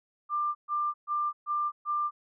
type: tone bursts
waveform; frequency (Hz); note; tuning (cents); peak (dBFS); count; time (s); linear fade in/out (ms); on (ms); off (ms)
sine; 1190; D6; +22; -26; 5; 0.29-2.11; 50; 260; 130
effects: none